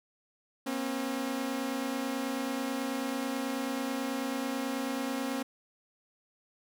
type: tone pair together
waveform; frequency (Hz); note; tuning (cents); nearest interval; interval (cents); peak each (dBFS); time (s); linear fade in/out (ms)
sawtooth; 240.8 / 270; B3 / C#4; -44 / -45; major second; 199; -32 / -29; 0.66-5.43; 10
effects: none